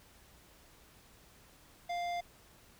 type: tone with hard clipping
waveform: sine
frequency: 698.5 Hz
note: F5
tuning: in tune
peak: -36 dBFS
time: 1.89-2.21 s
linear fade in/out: 10 ms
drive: 13 dB
effects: added 60 Hz sine -70 dBFS peak until 2.79 s + pink hiss -61 dBFS RMS until 2.79 s